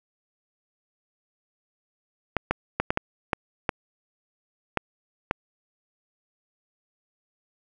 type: clicks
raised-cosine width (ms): 0.5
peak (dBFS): -7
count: 9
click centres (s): 2.367 / 2.51 / 2.8 / 2.905 / 2.974 / 3.332 / 3.692 / 4.773 / 5.311
effects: none